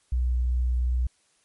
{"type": "tone with vibrato", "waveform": "sine", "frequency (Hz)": 61.6, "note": "B1", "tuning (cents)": -4, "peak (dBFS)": -21, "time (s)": [0.12, 1.07], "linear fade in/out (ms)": 5, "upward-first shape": "sine", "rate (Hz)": 2.7, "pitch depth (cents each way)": 8, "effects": ["white hiss -66 dBFS RMS until 1.44 s", "MP3 48 kbps"]}